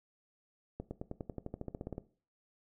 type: accelerating click train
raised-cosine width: 2 ms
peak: -26 dBFS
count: 16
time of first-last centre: 0.8-1.981 s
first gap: 110 ms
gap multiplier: 0.95
effects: noise-tail reverb RT60 0.4 s tail -17 dB re dry